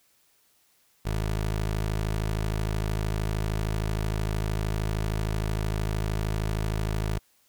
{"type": "tone", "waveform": "20% pulse", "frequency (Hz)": 53.1, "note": "G#1", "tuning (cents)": 39, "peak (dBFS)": -21, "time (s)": [1.05, 7.19], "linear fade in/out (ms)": 10, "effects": ["white hiss -65 dBFS RMS until 7.48 s"]}